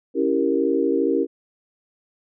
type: chord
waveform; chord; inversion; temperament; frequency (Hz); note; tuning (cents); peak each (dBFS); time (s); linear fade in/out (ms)
sine; C# diminished seventh; none; equal; 277.2 / 329.6 / 392 / 466.2; C#4 / E4 / G4 / Bb4; 0 / 0 / 0 / 0; -23; 0.14-1.27; 50
effects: none